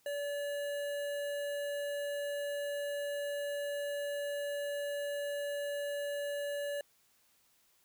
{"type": "tone with notch filter", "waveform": "square", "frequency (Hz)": 574, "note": "D5", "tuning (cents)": -40, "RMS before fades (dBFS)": -37, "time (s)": [0.06, 6.81], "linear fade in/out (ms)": 2, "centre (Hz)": 5200, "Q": 1.5, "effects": ["white hiss -70 dBFS RMS until 7.84 s"]}